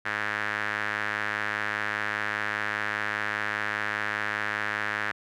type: tone with band-pass filter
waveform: sawtooth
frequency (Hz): 105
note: G#2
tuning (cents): +19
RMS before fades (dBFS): -30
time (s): 0.05-5.12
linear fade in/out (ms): 10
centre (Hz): 1700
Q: 3.7
effects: none